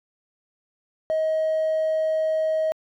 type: tone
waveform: triangle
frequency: 632 Hz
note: D#5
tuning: 27 cents sharp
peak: -17 dBFS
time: 1.1-2.72 s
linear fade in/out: 0 ms
effects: tanh soft clip ceiling -16 dBFS